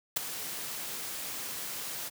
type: noise with ADSR envelope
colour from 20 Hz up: white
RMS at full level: -25 dBFS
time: 0.16-2.1 s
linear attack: 10 ms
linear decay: 9 ms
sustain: -13 dB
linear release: 26 ms
effects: high-pass 100 Hz 12 dB/octave